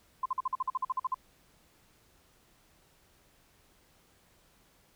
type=tone bursts; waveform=sine; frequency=1036 Hz; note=C6; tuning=17 cents flat; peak=-27 dBFS; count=13; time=0.23-1.145 s; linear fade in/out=5 ms; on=27 ms; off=47 ms; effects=pink hiss -65 dBFS RMS until 4.95 s